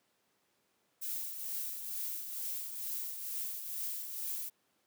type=noise with tremolo; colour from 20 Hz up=violet; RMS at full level=-37 dBFS; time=1.01-4.5 s; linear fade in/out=20 ms; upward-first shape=triangle; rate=2.2 Hz; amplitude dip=55%; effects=pink hiss -75 dBFS RMS until 4.86 s + high-pass 200 Hz 12 dB/octave